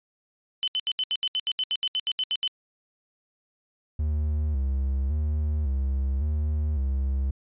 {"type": "tone bursts", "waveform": "sine", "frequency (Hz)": 3041, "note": "F#7", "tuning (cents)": 47, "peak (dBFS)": -23, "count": 16, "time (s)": [0.63, 2.476], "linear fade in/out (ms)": 0, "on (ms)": 46, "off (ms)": 74}
{"type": "tone with vibrato", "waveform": "triangle", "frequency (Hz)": 71.2, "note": "C#2", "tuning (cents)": 47, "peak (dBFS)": -21, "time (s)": [3.99, 7.31], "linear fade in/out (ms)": 5, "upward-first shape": "square", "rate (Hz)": 0.9, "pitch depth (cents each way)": 100}
{"effects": ["resampled to 8000 Hz"]}